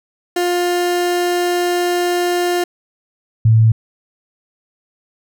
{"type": "tone pair in turn", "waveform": ["30% pulse", "sine"], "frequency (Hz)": [353, 111.61], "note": ["F4", "A2"], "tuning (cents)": [19, 25], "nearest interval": "octave + minor sixth", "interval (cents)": 1994, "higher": "first", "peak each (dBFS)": [-12, -7], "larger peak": "second", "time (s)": [[0.36, 2.64], [3.45, 3.72]], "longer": "first", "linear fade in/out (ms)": 5, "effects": []}